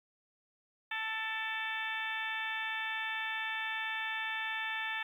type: harmonic tone with a mistuned harmonic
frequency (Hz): 441.3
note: A4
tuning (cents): +5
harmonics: 2 / 3 / 4 / 5 / 6 / 7 / 8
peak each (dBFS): -42 / -46 / -37 / -43 / -42 / -49 / -45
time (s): 0.91-5.03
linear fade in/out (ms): 5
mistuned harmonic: 5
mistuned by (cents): +40
effects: 11-bit